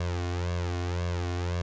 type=tone with flanger; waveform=sawtooth; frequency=87.8 Hz; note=F2; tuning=10 cents sharp; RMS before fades=-30 dBFS; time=0-1.62 s; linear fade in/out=5 ms; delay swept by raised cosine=1.8 to 2.8 ms; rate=1.9 Hz; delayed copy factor=+0.8; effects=resampled to 16000 Hz